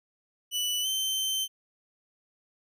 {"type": "tone with pitch glide", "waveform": "sawtooth", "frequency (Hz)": [2970, 3098], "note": ["F#7", "G7"], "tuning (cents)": [6, -21], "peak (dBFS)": -24, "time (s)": [0.51, 1.48], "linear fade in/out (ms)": 50, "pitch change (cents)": 73, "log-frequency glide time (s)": [0.82, 0.87], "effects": []}